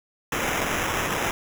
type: noise with sample-and-hold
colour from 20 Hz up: violet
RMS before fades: -26 dBFS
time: 0.32-1.31 s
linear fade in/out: 2 ms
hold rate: 4410 Hz
effects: none